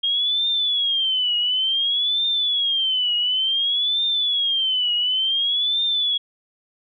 sine tone with vibrato, 3235 Hz, G#7, 46 cents flat, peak -18 dBFS, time 0.03-6.18 s, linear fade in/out 10 ms, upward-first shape triangle, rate 0.56 Hz, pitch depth 200 cents each way, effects none

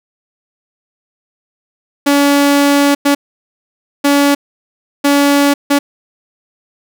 sawtooth tone bursts at uneven times, 284.2 Hz, C#4, 43 cents sharp, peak -4 dBFS, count 5, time 2.06-2.95 / 3.05-3.15 / 4.04-4.35 / 5.04-5.54 / 5.7-5.79 s, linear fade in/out 10 ms, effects none

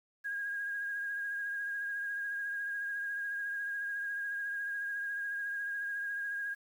sine tone with vibrato, 1632 Hz, G#6, 31 cents flat, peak -34 dBFS, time 0.24-6.55 s, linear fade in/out 20 ms, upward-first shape sine, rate 14 Hz, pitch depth 25 cents each way, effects 10-bit

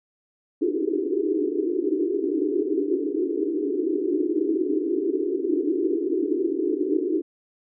pink band-pass noise, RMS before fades -24 dBFS, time 0.61-7.22 s, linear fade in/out 10 ms, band 290 to 420 Hz, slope 96 dB/octave, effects none

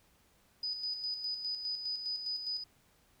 sine tone with tremolo, 4978 Hz, D#8, in tune, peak -33 dBFS, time 0.63-2.64 s, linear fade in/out 5 ms, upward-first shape square, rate 4.9 Hz, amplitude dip 50%, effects pink hiss -68 dBFS RMS until 3.2 s

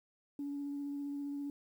sine tone with vibrato, 284.4 Hz, C#4, 45 cents sharp, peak -36 dBFS, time 0.39-1.5 s, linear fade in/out 2 ms, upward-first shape triangle, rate 15 Hz, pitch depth 15 cents each way, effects tanh soft clip ceiling -33 dBFS + 11-bit

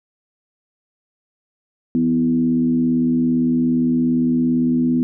sine tone with frequency modulation, 248.9 Hz, B3, 14 cents sharp, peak -14 dBFS, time 1.95-5.03 s, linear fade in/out 0 ms, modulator 77.6 Hz, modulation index 0.65, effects none

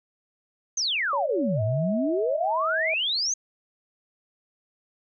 sine exponential two-way sweep, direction down then up, 6540 to 102.1 to 6540 Hz, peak -23 dBFS, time 0.77-3.34 s, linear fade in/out 5 ms, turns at 1.63 s
sine tone with pitch glide, 565 to 641.6 Hz, C#5 to E5, +33 to -47 cents, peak -27 dBFS, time 1.13-2.94 s, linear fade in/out 2 ms, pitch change +220 cents, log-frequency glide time 1.55-1.6 s
effects none

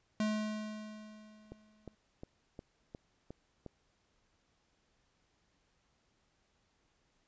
square tone with exponential decay, 214.1 Hz, A3, 47 cents flat, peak -30 dBFS, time 0.2-1.95 s, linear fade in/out 2 ms, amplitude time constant 380 ms
click train, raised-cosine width 2 ms, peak -32 dBFS, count 7, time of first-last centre 1.52-3.663 s, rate 2.8 Hz
effects pink hiss -75 dBFS RMS until 7.27 s + resampled to 16000 Hz

